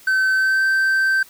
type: tone with pitch glide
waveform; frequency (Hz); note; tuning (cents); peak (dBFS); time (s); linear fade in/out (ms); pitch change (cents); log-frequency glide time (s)
triangle; 1534 to 1556.3; G6 to G6; -38 to -13; -13; 0.07-1.23; 5; +25; 0.33-0.65
effects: white hiss -47 dBFS RMS until 1.29 s